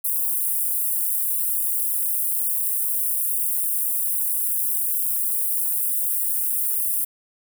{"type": "high-pass noise", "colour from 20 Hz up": "white", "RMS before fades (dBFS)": -23, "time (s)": [0.04, 7.05], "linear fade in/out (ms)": 10, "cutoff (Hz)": 9200, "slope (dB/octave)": 48, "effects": []}